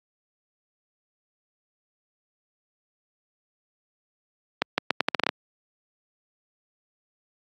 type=accelerating click train; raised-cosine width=0.3 ms; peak=-4 dBFS; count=10; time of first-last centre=4.62-5.291 s; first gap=160 ms; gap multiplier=0.79; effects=high-pass 200 Hz 12 dB/octave + AAC 48 kbps